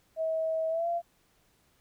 sine tone with pitch glide, 643 to 685.2 Hz, E5 to F5, -43 to -33 cents, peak -27 dBFS, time 0.16-1.02 s, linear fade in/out 50 ms, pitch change +110 cents, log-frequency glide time 0.69-0.88 s, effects pink hiss -68 dBFS RMS until 1.8 s

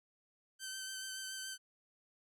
10% pulse tone with vibrato, 1542 Hz, G6, 29 cents flat, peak -33 dBFS, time 0.59-1.58 s, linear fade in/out 50 ms, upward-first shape sine, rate 7 Hz, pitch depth 15 cents each way, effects none

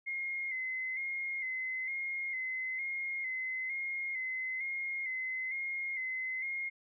sine tone with vibrato, 2093 Hz, C7, in tune, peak -34 dBFS, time 0.06-6.7 s, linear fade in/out 20 ms, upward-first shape square, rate 1.1 Hz, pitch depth 39 cents each way, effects none

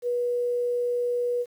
sine tone, 485.8 Hz, B4, 29 cents flat, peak -23 dBFS, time 0.02-1.46 s, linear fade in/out 50 ms, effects 9-bit

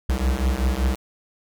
square beating tone pair, 61.8 / 67 Hz, B1 / C2, +2 / +42 cents, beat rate 5.2 Hz, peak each -23 dBFS, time 0.09-0.96 s, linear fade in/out 5 ms, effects none

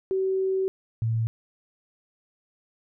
sine tone pair in turn, 380.9 / 113.24 Hz, G4 / A#2, -50 / -50 cents, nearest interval octave + major sixth, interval 2100 cents, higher first, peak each -22 dBFS, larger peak neither, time 0.11-0.68 / 1.02-1.27 s, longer first, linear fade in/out 0 ms, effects none

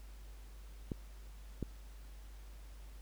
clicks, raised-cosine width 3 ms, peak -24 dBFS, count 2, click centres 0.918 / 1.627 s, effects added 50 Hz sine -49 dBFS peak until 3.01 s + pink hiss -63 dBFS RMS until 3.01 s

